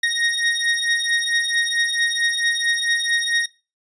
25% pulse beating tone pair, 1864.7 / 1869.2 Hz, A#6 / A#6, 0 / +4 cents, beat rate 4.5 Hz, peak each -18 dBFS, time 0.03-3.46 s, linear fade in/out 5 ms, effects noise-tail reverb RT60 0.3 s tail -19 dB re dry + resampled to 22050 Hz

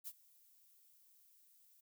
violet noise with ADSR envelope, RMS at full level -45 dBFS, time 0.04-1.81 s, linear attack 33 ms, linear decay 49 ms, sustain -23 dB, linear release 11 ms, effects none

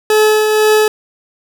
40% pulse tone with tremolo, 429.1 Hz, A4, 43 cents flat, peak -6 dBFS, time 0.1-0.88 s, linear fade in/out 2 ms, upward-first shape triangle, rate 2 Hz, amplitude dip 40%, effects none

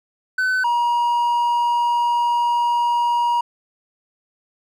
triangle tone pair in turn, 1513 / 953.1 Hz, F#6 / A#5, +38 / +38 cents, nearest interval minor sixth, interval 800 cents, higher first, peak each -15 / -14 dBFS, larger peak second, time 0.38-0.64 / 0.64-3.41 s, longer second, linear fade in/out 5 ms, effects none

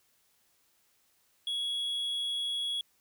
triangle tone, 3344 Hz, G#7, 11 cents sharp, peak -29 dBFS, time 1.47-2.81 s, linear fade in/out 2 ms, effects white hiss -70 dBFS RMS until 3 s

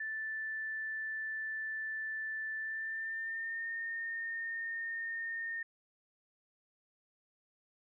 sine tone with pitch glide, 1760 to 1829.4 Hz, A6 to A#6, 0 to -33 cents, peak -36 dBFS, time 0-5.63 s, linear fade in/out 5 ms, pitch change +67 cents, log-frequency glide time 2.57-3.66 s, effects none

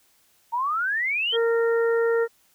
sine exponential sweep, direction up, 908 to 3308 Hz, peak -22 dBFS, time 0.52-1.37 s, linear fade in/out 20 ms
harmonic tone, 461.8 Hz, A#4, 16 cents flat, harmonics 1 / 2 / 3 / 4, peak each -19 / -36 / -31 / -33 dBFS, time 1.32-2.28 s, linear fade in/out 50 ms
effects white hiss -62 dBFS RMS until 2.54 s

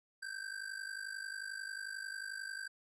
square ring-modulated tone, 1568 Hz, G6, in tune, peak -39 dBFS, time 0.22-2.68 s, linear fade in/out 10 ms, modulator 25.6 Hz, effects resampled to 24000 Hz

